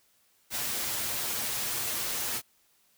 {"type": "noise with comb filter", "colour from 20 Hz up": "white", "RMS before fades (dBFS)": -32, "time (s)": [0.5, 2.42], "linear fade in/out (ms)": 50, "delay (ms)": 8.5, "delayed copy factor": 0.55, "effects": ["white hiss -67 dBFS RMS until 2.97 s"]}